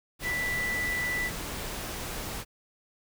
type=tone in noise; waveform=sine; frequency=1975.5 Hz; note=B6; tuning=in tune; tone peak=-28 dBFS; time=0.22-1.31 s; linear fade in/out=50 ms; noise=pink; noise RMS=-36 dBFS; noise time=0.19-2.45 s; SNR=+5 dB; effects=none